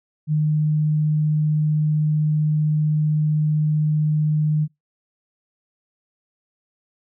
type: tone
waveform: sine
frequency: 152.6 Hz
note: D#3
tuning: 33 cents flat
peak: -16 dBFS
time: 0.27-4.68 s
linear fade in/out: 50 ms
effects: noise-tail reverb RT60 0.2 s tail -26 dB re dry